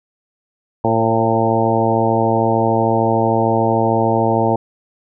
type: harmonic tone with a mistuned harmonic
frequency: 113.3 Hz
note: A#2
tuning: 49 cents flat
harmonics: 1 / 2 / 3 / 4 / 5 / 6 / 7 / 8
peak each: -21 / -21 / -21 / -21 / -21 / -21 / -21 / -21 dBFS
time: 0.84-4.56 s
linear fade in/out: 5 ms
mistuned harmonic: 5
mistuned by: -27 cents
effects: none